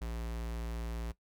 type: tone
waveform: square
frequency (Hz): 57.4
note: A#1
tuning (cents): -26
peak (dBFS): -37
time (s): 0.01-1.12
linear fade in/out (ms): 10
effects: noise-tail reverb RT60 0.1 s tail -17 dB re dry